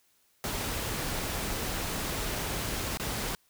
pink noise with dropouts, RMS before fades -33 dBFS, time 0.44-3.35 s, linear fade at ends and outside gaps 0 ms, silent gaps 2.973-2.998 s, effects white hiss -68 dBFS RMS until 3.49 s

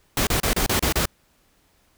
pink noise bursts, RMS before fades -21 dBFS, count 7, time 0.17-1.056 s, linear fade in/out 2 ms, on 100 ms, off 31 ms, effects pink hiss -62 dBFS RMS until 1.97 s

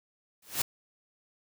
white noise with exponential growth, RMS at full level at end -24 dBFS, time 0.42-0.62 s, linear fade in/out 5 ms, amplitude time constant 42 ms, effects none

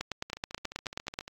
two click trains, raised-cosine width 0.2 ms, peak -15 / -24 dBFS, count 12 / 15, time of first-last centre 0.01-1.189 / 0.3-1.279 s, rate 9.33 / 14.3 Hz, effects AAC 48 kbps

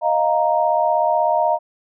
sine chord, Eb suspended second, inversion none, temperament equal, 622.3 / 698.5 / 932.3 Hz, Eb5 / F5 / Bb5, 0 / 0 / 0 cents, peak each -19 dBFS, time 0.01-1.59 s, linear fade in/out 50 ms, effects none

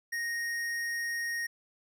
sine tone with hard clipping, 1864.7 Hz, A#6, in tune, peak -33 dBFS, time 0.12-1.47 s, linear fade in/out 10 ms, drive 13 dB, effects none

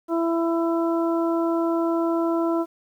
harmonic tone, 333.4 Hz, E4, 20 cents sharp, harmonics 1 / 2 / 3 / 4, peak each -21 / -27 / -31 / -33 dBFS, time 0.08-2.66 s, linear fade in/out 50 ms, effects 9-bit

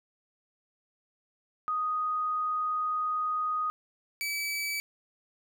sine / sawtooth tone pair in turn, 1244.5 / 2297 Hz, D#6 / D7, 0 / -39 cents, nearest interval major seventh, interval 1061 cents, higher second, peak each -27 dBFS, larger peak neither, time 1.68-3.7 / 4.21-4.8 s, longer first, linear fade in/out 0 ms, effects none

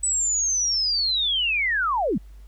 sine linear sweep, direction down, 8030 to 151.2 Hz, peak -20 dBFS, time 0.03-2.18 s, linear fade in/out 5 ms, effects added 50 Hz sine -41 dBFS peak until 2.47 s + pink hiss -62 dBFS RMS until 2.47 s

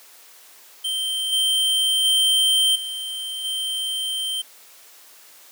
square tone with level steps, 3129 Hz, G7, 4 cents flat, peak -23 / -18 / -16 / -28 / -24 dBFS, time 0.84-4.42 s, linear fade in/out 10 ms, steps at 1.32 / 2.04 / 2.75 / 3.44 s, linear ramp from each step 10 ms, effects white hiss -48 dBFS RMS until 5.51 s + high-pass 400 Hz 12 dB/octave

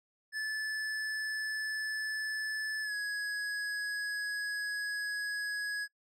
square tone with pitch glide, 1739 to 1671.1 Hz, A6 to G#6, -21 to +10 cents, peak -34 dBFS, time 0.32-5.88 s, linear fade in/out 50 ms, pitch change -69 cents, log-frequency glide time 2.82-2.94 s, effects noise-tail reverb RT60 0.1 s tail -24 dB re dry + low-pass 9000 Hz 12 dB/octave

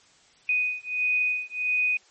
sine beating tone pair, 2489 / 2490.5 Hz, D#7 / D#7, 0 / +1 cents, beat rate 1.5 Hz, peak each -26 / -26 dBFS, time 0.49-1.97 s, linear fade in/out 2 ms, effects white hiss -58 dBFS RMS until 2.1 s + MP3 32 kbps

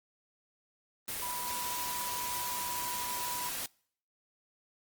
sine tone in noise, 980 Hz, B5, 14 cents flat, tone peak -38 dBFS, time 1.22-3.49 s, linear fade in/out 2 ms, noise white, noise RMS -37 dBFS, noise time 1.08-3.66 s, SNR -4 dB, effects noise-tail reverb RT60 0.6 s tail -26 dB re dry + Opus 24 kbps

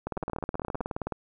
two click trains, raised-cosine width 1 ms, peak -20 / -17 dBFS, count 11 / 21, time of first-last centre 0.17-0.811 / 0.07-1.123 s, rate 15.6 / 19 Hz, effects none

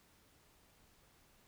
silence, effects pink hiss -68 dBFS RMS until 1.47 s

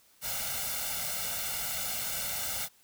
white noise with comb filter, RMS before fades -34 dBFS, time 0.21-2.69 s, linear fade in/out 50 ms, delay 1.4 ms, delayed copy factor +0.9, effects white hiss -63 dBFS RMS until 2.83 s

